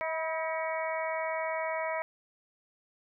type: harmonic tone with a mistuned harmonic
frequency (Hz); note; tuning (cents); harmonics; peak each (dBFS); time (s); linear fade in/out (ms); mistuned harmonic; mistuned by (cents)
320; D#4; +49; 2 / 3 / 4 / 5 / 6 / 7; -33 / -36 / -41 / -46 / -40 / -39; 0.01-2.02; 0; 3; +27
effects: none